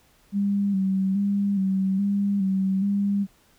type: tone with vibrato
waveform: sine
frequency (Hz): 196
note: G3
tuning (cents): 0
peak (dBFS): -20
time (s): 0.32-3.27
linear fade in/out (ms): 50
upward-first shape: square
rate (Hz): 1.2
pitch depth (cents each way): 41
effects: pink hiss -60 dBFS RMS until 3.58 s